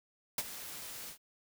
white noise with ADSR envelope, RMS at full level -31 dBFS, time 0.38-1.18 s, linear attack 3 ms, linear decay 38 ms, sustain -14 dB, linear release 94 ms, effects none

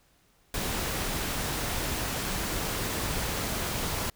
pink noise, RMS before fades -31 dBFS, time 0.54-4.1 s, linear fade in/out 2 ms, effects pink hiss -65 dBFS RMS until 4.15 s

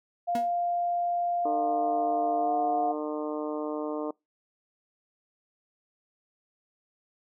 sine tone with pitch glide, 698.5 to 718.6 Hz, F5 to F5, 0 to +49 cents, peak -25 dBFS, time 0.27-2.93 s, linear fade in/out 20 ms, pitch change +49 cents, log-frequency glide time 2.39-2.52 s
40% pulse tone with exponential decay, 238.8 Hz, A#3, 42 cents sharp, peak -27 dBFS, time 0.35-0.52 s, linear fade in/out 2 ms, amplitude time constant 35 ms
harmonic tone, 151.4 Hz, D#3, 47 cents flat, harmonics 2 / 3 / 4 / 5 / 6 / 7 / 8, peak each -33 / -34 / -36 / -44 / -43 / -42 / -47 dBFS, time 1.45-4.11 s, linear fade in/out 5 ms
effects noise-tail reverb RT60 0.2 s tail -25 dB re dry

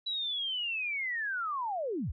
sine linear sweep, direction down, 3951 to 40.59 Hz, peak -31 dBFS, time 0.06-2.12 s, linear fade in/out 10 ms, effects none

